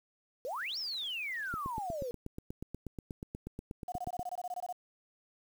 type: exponential two-way sweep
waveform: sine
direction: up then down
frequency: 466.2 to 5588 to 466.2 Hz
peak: -35 dBFS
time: 0.45-2.11 s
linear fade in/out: 0 ms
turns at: 0.78 s
type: click train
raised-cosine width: 3 ms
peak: -27 dBFS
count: 23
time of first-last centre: 1.54-4.194 s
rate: 8.29 Hz
type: tone bursts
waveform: sine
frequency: 721 Hz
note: F#5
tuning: 45 cents flat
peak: -35 dBFS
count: 14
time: 3.88-4.727 s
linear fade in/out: 5 ms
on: 41 ms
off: 21 ms
effects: 9-bit